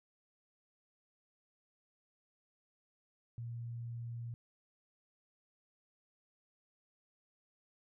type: tone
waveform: sine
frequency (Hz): 117.7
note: A#2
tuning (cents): +17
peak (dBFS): -40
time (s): 3.38-4.34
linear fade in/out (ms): 0
effects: none